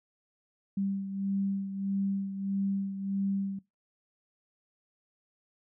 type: beating tone pair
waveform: sine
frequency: 196 / 197.6 Hz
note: G3 / G3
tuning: 0 / +14 cents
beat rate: 1.6 Hz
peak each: -30 / -37 dBFS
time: 0.77-3.59 s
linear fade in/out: 5 ms
effects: noise-tail reverb RT60 0.2 s tail -21 dB re dry